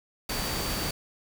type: tone in noise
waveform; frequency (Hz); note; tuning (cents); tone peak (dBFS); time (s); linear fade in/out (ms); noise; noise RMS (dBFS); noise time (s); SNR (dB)
sine; 4600; D8; -37; -37; 0.29-0.91; 5; pink; -31; 0.29-0.91; -9
effects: none